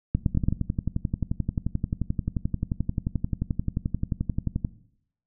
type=two click trains; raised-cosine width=5 ms; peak=-13 / -9 dBFS; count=50 / 4; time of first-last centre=0.35-4.648 / 0.15-0.485 s; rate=11.4 / 8.95 Hz; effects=noise-tail reverb RT60 0.7 s tail -17 dB re dry